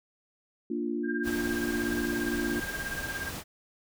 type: chord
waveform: sine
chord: Bb major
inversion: none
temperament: equal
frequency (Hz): 233.1 / 293.7 / 349.2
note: Bb3 / D4 / F4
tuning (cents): 0 / 0 / 0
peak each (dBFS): -33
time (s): 0.7-2.6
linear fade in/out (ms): 5
type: tone with tremolo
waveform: sine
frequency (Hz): 1600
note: G6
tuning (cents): +35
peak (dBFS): -30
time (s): 1.03-3.33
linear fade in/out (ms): 50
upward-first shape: triangle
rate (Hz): 17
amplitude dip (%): 90
type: noise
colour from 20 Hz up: pink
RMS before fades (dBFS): -38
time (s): 1.23-3.44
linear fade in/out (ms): 50
effects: none